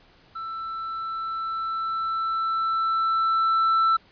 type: tone with level ramp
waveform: triangle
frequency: 1330 Hz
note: E6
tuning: 15 cents sharp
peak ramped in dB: -29 to -15 dBFS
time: 0.35-3.97 s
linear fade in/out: 10 ms
effects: pink hiss -56 dBFS RMS until 4.11 s + resampled to 11025 Hz